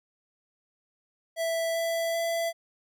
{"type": "tone with pitch steps", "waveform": "square", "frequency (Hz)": [660, 664.6, 669.2], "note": ["E5", "E5", "E5"], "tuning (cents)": [2, 14, 26], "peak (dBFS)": -27, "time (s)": [1.36, 2.53], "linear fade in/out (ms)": 50, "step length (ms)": 390, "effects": []}